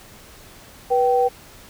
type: tone pair together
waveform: sine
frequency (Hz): 487.7 / 774.2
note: B4 / G5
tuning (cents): -22 / -22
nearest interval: minor sixth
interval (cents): 800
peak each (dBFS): -17 / -18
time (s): 0.9-1.29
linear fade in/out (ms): 20
effects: pink hiss -45 dBFS RMS until 1.69 s